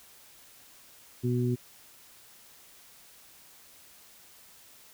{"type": "harmonic tone", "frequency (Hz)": 122.8, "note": "B2", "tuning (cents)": -9, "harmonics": [1, 2, 3], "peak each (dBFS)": [-27, -30, -32], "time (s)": [1.23, 1.56], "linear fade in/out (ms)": 20, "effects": ["white hiss -55 dBFS RMS until 4.93 s"]}